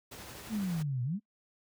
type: noise with tremolo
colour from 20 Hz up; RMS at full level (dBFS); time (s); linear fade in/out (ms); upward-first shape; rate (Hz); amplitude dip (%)
pink; -45; 0.11-0.83; 10; triangle; 12; 25
type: exponential two-way sweep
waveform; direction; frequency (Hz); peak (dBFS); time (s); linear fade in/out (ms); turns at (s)
sine; down then up; 229.4 to 118.7 to 229.4; -30; 0.49-1.2; 50; 1.03
effects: noise-tail reverb RT60 0.1 s tail -24 dB re dry + high-pass 60 Hz 12 dB/octave